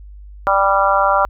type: harmonic tone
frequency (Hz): 196.3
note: G3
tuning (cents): +3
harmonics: 3 / 4 / 5 / 6 / 7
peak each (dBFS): -18 / -18 / -18 / -18 / -18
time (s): 0.47-1.25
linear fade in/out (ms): 0
effects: added 50 Hz sine -34 dBFS peak until 1.29 s